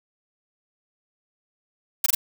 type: noise bursts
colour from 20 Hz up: blue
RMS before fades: -18 dBFS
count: 3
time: 2.04-2.15 s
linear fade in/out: 5 ms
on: 22 ms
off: 22 ms
effects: none